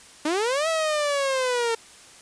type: linear two-way sweep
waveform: sawtooth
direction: up then down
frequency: 289.8 to 656 to 451.6 Hz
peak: -18 dBFS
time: 0.25-1.75 s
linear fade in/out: 5 ms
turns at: 0.68 s
effects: white hiss -48 dBFS RMS until 2.21 s + resampled to 22050 Hz